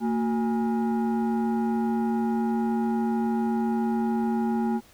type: tone with frequency modulation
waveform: sine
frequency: 228.4 Hz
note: A#3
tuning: 35 cents flat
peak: -21 dBFS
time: 0-4.81 s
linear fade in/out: 50 ms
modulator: 597 Hz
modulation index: 0.74
effects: tanh soft clip ceiling -19 dBFS + pink hiss -55 dBFS RMS until 4.93 s